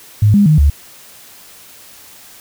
sine tone with pitch steps, 104.9 / 203.4 / 153.7 / 71.9 Hz, G#2 / G#3 / D#3 / D2, +18 / -36 / -21 / -36 cents, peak -6 dBFS, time 0.22-0.7 s, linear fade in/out 5 ms, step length 120 ms, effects white hiss -40 dBFS RMS until 2.4 s

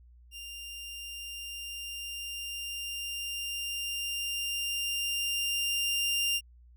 sawtooth tone with level ramp, 2794 Hz, F7, in tune, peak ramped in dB -38 to -23 dBFS, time 0.31-6.41 s, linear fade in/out 50 ms, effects added 60 Hz sine -53 dBFS peak until 6.76 s

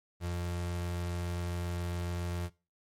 35% pulse tone, 87.31 Hz, F2, in tune, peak -31 dBFS, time 0.2-2.5 s, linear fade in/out 50 ms, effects noise-tail reverb RT60 0.3 s tail -20 dB re dry + MP3 64 kbps

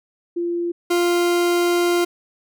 sine / 40% pulse tone pair in turn, 344.8 / 349 Hz, F4 / F4, -22 / -1 cents, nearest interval unison, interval 21 cents, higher second, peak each -20 / -15 dBFS, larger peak second, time 0.36-0.72 / 0.9-2.05 s, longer second, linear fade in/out 10 ms, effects none

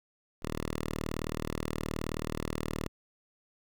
5% pulse tone, 38.89 Hz, D#1, in tune, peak -22 dBFS, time 0.42-2.88 s, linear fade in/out 10 ms, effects none

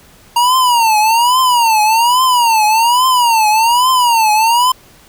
square tone with vibrato, 937 Hz, A#5, 9 cents sharp, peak -9 dBFS, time 0.36-4.72 s, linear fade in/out 5 ms, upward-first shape triangle, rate 1.2 Hz, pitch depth 190 cents each way, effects pink hiss -44 dBFS RMS until 5.08 s

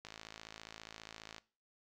click train, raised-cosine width 0.2 ms, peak -30 dBFS, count 74, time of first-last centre 0.05-1.382 s, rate 54.8 Hz, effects noise-tail reverb RT60 0.4 s tail -21 dB re dry

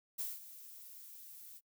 violet noise with ADSR envelope, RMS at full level -38 dBFS, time 0.18-1.61 s, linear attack 15 ms, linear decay 200 ms, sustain -15 dB, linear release 46 ms, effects noise-tail reverb RT60 0.1 s tail -26 dB re dry

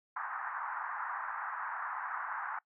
pink band-pass noise, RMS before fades -39 dBFS, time 0.16-2.59 s, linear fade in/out 5 ms, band 850 to 1700 Hz, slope 48 dB/octave, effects noise-tail reverb RT60 0.1 s tail -22 dB re dry

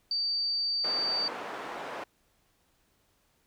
sine tone, 4623 Hz, D8, 28 cents flat, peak -27 dBFS, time 0.11-1.28 s, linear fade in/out 2 ms
white band-pass noise, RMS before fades -39 dBFS, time 0.84-2.04 s, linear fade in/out 5 ms, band 320 to 1200 Hz, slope 12 dB/octave
effects pink hiss -70 dBFS RMS until 3.46 s

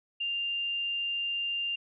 sine tone, 2794 Hz, F7, in tune, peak -29 dBFS, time 0.2-1.76 s, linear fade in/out 10 ms, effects none

